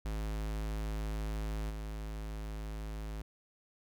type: tone with level steps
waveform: square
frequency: 53.1 Hz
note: G#1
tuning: 39 cents sharp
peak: -35 / -39 dBFS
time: 0.05-3.22 s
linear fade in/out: 5 ms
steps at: 1.69 s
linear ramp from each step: 20 ms
effects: none